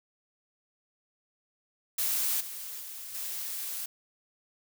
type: noise with level steps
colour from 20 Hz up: blue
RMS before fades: -29 / -40 / -42 / -36 dBFS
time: 1.98-3.86 s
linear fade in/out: 5 ms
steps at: 2.4 / 2.8 / 3.14 s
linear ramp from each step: 10 ms
effects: none